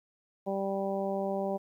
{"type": "harmonic tone", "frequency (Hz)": 195.5, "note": "G3", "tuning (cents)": -4, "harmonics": [1, 2, 3, 4, 5], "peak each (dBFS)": [-35, -35, -33, -37, -45], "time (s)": [0.46, 1.58], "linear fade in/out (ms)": 20, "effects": ["11-bit"]}